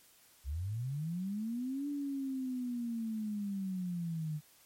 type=linear two-way sweep; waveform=sine; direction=up then down; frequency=62 to 290 to 148.9 Hz; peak=-34 dBFS; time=0.44-4.41 s; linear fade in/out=50 ms; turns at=1.88 s; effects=white hiss -63 dBFS RMS until 4.65 s + MP3 64 kbps